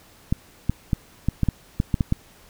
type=clicks; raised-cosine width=5 ms; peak=-7 dBFS; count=10; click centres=0.325 / 0.696 / 0.932 / 1.286 / 1.433 / 1.487 / 1.801 / 1.942 / 2.008 / 2.124 s; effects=pink hiss -52 dBFS RMS until 2.49 s